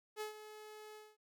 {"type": "tone with ADSR envelope", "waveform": "sawtooth", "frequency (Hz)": 427.3, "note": "G#4", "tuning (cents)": 49, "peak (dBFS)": -35, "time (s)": [0.16, 1.17], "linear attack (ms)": 48, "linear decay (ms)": 120, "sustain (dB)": -12, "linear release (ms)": 220, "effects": []}